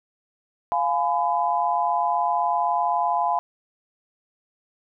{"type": "chord", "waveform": "sine", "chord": "F diminished", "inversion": "none", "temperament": "just", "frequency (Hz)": [698.5, 838.1, 1005.8], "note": ["F5", "Ab5", "Cb6"], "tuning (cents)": [0, 16, 31], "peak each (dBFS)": -24, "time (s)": [0.72, 3.39], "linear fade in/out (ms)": 0, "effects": []}